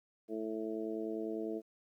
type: harmonic tone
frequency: 110 Hz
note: A2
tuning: in tune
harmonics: 2 / 3 / 4 / 5 / 6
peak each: -44 / -39 / -40 / -51 / -46 dBFS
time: 0.28-1.62 s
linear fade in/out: 50 ms
effects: 12-bit